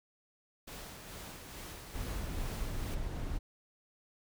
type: noise with tremolo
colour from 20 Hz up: pink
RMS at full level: -46 dBFS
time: 0.67-2.95 s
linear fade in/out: 10 ms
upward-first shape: sine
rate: 2.3 Hz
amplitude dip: 35%
type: noise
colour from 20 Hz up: brown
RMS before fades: -37 dBFS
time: 1.94-3.39 s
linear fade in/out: 20 ms
effects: none